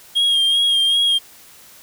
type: tone with vibrato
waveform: triangle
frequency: 3245 Hz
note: G#7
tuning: 41 cents flat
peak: -12 dBFS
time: 0.15-1.19 s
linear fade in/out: 20 ms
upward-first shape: sine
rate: 2.6 Hz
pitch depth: 32 cents each way
effects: white hiss -45 dBFS RMS until 1.82 s